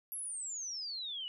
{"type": "exponential sweep", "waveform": "sine", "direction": "down", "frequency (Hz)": [11550, 2884], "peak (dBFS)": -38, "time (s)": [0.12, 1.28], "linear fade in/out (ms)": 0, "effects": []}